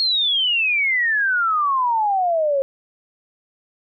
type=exponential sweep; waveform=sine; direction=down; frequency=4321 to 534 Hz; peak=-16 dBFS; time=0-2.62 s; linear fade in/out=0 ms; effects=none